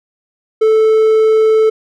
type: tone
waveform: triangle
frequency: 438.5 Hz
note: A4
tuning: 6 cents flat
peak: -5 dBFS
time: 0.61-1.7 s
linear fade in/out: 10 ms
effects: none